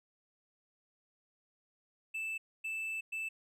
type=tone bursts at uneven times; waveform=triangle; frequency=2640 Hz; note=E7; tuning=2 cents sharp; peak=-34 dBFS; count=3; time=2.14-2.38 / 2.64-3.01 / 3.12-3.29 s; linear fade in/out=10 ms; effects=none